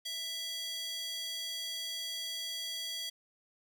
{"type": "tone with high-pass filter", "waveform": "square", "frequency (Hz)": 662, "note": "E5", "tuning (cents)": 7, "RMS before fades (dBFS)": -39, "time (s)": [0.05, 3.1], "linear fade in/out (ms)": 10, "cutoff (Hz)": 3600, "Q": 3, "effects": []}